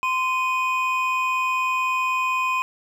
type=tone pair together; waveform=triangle; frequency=1035.1 / 2489 Hz; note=C6 / D#7; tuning=-19 / 0 cents; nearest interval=octave + minor third; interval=1519 cents; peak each=-20 / -23 dBFS; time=0.03-2.62 s; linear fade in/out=0 ms; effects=none